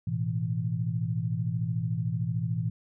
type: chord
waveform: sine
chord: A suspended second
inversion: none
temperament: equal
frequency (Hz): 110 / 123.47 / 164.81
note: A2 / B2 / E3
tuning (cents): 0 / 0 / 0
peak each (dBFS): -31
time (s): 0.07-2.7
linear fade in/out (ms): 5
effects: none